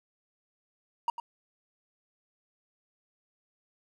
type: tone with echo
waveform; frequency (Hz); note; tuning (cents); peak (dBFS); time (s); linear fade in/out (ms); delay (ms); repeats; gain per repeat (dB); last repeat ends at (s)
triangle; 940; A#5; +14; -22; 1.08-1.1; 2; 100; 1; -11; 1.2
effects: none